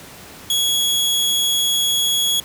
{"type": "tone", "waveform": "sawtooth", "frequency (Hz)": 3341, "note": "G#7", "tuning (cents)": 10, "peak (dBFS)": -13, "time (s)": [0.5, 2.4], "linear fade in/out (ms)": 2, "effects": ["pink hiss -39 dBFS RMS until 2.44 s", "high-pass 80 Hz 12 dB/octave"]}